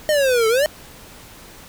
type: exponential two-way sweep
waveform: square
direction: down then up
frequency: 622.3 to 434 to 622.3 Hz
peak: -15 dBFS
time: 0.09-0.66 s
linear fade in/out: 0 ms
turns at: 0.48 s
effects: pink hiss -42 dBFS RMS until 1.68 s